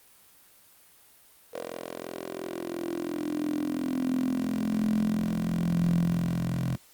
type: tone with high-pass filter sweep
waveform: 10% pulse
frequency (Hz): 42.92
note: F1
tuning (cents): -29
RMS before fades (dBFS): -29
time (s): 1.53-6.76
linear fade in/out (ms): 10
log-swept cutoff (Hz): 470 to 140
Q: 9.4
effects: white hiss -57 dBFS RMS until 6.93 s + Opus 32 kbps